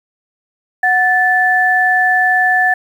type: tone pair together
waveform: sine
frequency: 736.2 / 1751 Hz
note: F#5 / A6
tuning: -9 / -9 cents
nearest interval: octave + minor third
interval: 1500 cents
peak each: -14 / -11 dBFS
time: 0.83-2.74 s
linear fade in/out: 5 ms
effects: 7-bit